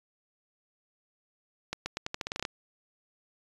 accelerating click train, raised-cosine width 0.2 ms, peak -15 dBFS, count 12, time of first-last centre 1.73-2.452 s, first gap 130 ms, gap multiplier 0.85, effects resampled to 24000 Hz

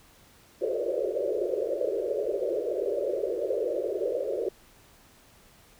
white band-pass noise, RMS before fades -29 dBFS, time 0.61-4.49 s, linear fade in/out 5 ms, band 350 to 600 Hz, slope 96 dB/octave, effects pink hiss -57 dBFS RMS until 5.79 s

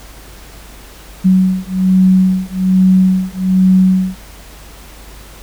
sine beating tone pair, 186.2 / 187.4 Hz, F#3 / F#3, +11 / +22 cents, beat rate 1.2 Hz, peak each -11 dBFS, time 1.24-4.17 s, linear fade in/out 20 ms, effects added 50 Hz sine -36 dBFS peak until 5.42 s + pink hiss -38 dBFS RMS until 5.42 s

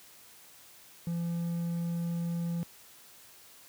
triangle tone, 170.1 Hz, F3, 45 cents flat, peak -28 dBFS, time 1.07-2.63 s, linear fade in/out 0 ms, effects white hiss -55 dBFS RMS until 3.68 s + high-pass 60 Hz 12 dB/octave

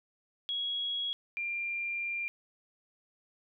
sine tone pair in turn, 3322 / 2386 Hz, G#7 / D7, 0 / +27 cents, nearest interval tritone, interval 573 cents, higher first, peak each -31 / -32 dBFS, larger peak first, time 0.49-1.13 / 1.37-2.28 s, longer second, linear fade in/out 0 ms, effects none

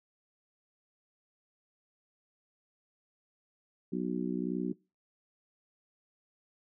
harmonic tone, 61.74 Hz, B1, in tune, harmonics 3 / 4 / 5 / 6, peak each -35 / -36 / -37 / -38 dBFS, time 3.92-4.73 s, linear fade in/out 10 ms, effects noise-tail reverb RT60 0.3 s tail -24 dB re dry

